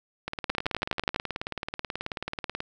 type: two click trains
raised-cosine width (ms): 0.3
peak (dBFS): -15 / -9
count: 44 / 9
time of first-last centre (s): 0.28-2.604 / 0.5-1.161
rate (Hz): 18.5 / 12.1
effects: none